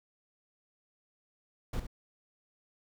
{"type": "noise with echo", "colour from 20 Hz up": "brown", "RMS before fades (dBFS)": -33, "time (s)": [1.73, 1.8], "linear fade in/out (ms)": 5, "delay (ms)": 68, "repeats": 1, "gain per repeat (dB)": -9, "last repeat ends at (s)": 1.868, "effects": []}